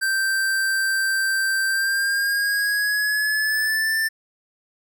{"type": "tone with pitch glide", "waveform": "square", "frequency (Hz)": [1565, 1777.1], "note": ["G6", "A6"], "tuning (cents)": [-3, 17], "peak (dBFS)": -20, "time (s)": [0.01, 4.09], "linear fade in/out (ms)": 20, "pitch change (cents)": 220, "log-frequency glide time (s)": [1.68, 3.98], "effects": []}